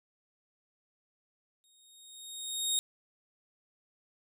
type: tone with exponential growth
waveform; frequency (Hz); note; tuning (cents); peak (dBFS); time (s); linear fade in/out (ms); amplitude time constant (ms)
20% pulse; 3729; A#7; 0; -20; 1.64-2.79; 0; 250
effects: none